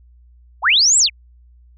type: linear two-way sweep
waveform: sine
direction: up then down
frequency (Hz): 593 to 8000 to 1997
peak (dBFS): -10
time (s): 0.62-1.1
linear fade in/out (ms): 50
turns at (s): 0.98
effects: added 60 Hz sine -45 dBFS peak until 1.77 s